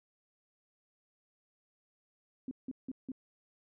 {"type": "tone bursts", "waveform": "sine", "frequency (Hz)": 260, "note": "C4", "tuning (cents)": -11, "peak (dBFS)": -36, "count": 4, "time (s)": [2.48, 3.118], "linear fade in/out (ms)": 2, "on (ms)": 32, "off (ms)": 170, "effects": []}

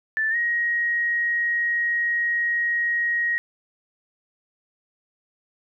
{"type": "tone with pitch glide", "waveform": "sine", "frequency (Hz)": [1760, 1886.3], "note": ["A6", "A#6"], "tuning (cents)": [0, 20], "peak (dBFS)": -20, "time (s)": [0.17, 3.38], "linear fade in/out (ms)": 0, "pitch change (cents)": 120, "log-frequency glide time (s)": [0.3, 0.36], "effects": []}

